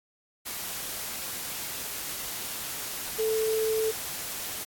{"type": "tone in noise", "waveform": "sine", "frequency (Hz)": 440, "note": "A4", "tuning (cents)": 0, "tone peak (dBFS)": -24, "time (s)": [3.18, 3.92], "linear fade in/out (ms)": 20, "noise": "white", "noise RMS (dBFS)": -35, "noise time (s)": [0.45, 4.65], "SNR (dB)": 8, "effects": ["AAC 64 kbps"]}